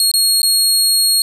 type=tone with dropouts; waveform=25% pulse; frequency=4296 Hz; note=C8; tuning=45 cents sharp; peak=-6 dBFS; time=0-1.22 s; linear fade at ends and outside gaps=1 ms; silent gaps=0.115-0.138 / 0.418-0.43 s; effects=none